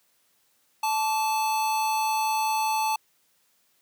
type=tone pair together; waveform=square; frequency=874.7 / 1150 Hz; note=A5 / D6; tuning=-10 / -37 cents; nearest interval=perfect fourth; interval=473 cents; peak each=-24 / -36 dBFS; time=0.83-2.96 s; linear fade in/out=5 ms; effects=white hiss -67 dBFS RMS until 3.81 s + high-pass 100 Hz 12 dB/octave